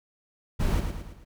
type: noise with echo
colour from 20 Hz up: brown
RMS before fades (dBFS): -24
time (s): 0.59-0.81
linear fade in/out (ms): 20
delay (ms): 110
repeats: 4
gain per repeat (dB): -6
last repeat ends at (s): 1.25
effects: none